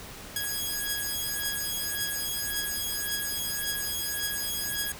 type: beating tone pair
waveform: 5% pulse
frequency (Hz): 1656 / 1657.8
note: G#6 / G#6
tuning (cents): -5 / -4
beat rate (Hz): 1.8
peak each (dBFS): -21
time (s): 0.36-4.92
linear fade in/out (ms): 2
effects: pink hiss -43 dBFS RMS until 4.99 s